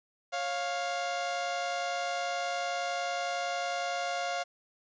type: tone pair together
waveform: sawtooth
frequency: 551 / 701.5 Hz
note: C#5 / F5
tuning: -11 / +8 cents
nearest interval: major third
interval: 419 cents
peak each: -33 / -28 dBFS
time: 0.32-4.44 s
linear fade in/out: 20 ms
effects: resampled to 16000 Hz + 10-bit